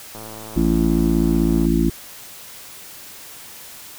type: click train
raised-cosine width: 1 ms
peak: -23 dBFS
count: 165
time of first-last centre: 0.15-1.655 s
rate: 109 Hz
type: harmonic tone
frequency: 55.9 Hz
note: A1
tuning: 28 cents sharp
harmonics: 1 / 3 / 4 / 5 / 6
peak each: -21 / -21 / -21 / -21 / -21 dBFS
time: 0.56-1.9 s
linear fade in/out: 5 ms
effects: white hiss -39 dBFS RMS until 3.98 s